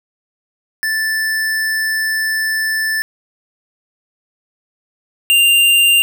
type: tone pair in turn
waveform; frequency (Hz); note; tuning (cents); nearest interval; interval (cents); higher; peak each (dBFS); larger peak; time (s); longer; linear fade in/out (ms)
square; 1760 / 2789; A6 / F7; 0 / -3; minor sixth; 797; second; -16 / -9; second; 0.83-3.02 / 5.3-6.02; first; 0
effects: none